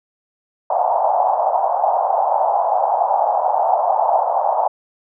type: band-pass noise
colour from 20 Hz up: white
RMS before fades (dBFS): -17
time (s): 0.7-4.68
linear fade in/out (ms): 5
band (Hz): 650 to 860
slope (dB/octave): 48
effects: none